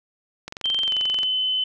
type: click train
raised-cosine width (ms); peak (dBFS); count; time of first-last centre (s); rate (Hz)
0.2; -16; 18; 0.48-1.232; 22.6
type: tone with pitch glide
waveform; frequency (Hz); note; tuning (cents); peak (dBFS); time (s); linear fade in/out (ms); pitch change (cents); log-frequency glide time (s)
sine; 3136 to 3036; G7 to F#7; 0 to +44; -20; 0.64-1.64; 5; -56; 0.87-0.92
effects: none